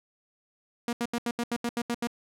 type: tone bursts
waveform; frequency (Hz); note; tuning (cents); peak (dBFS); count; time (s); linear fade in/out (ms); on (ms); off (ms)
sawtooth; 237.2; A#3; +30; -23; 10; 0.88-2.072; 2; 49; 78
effects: low-pass 12000 Hz 12 dB/octave